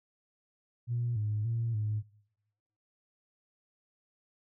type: tone with pitch steps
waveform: sine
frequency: 119.5 / 106 / 115.6 / 106.6 Hz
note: A#2 / G#2 / A#2 / G#2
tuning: +43 / +36 / -14 / +46 cents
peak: -28 dBFS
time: 0.87-2.03 s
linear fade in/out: 50 ms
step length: 290 ms
effects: noise-tail reverb RT60 1.0 s tail -25 dB re dry + tanh soft clip ceiling -24 dBFS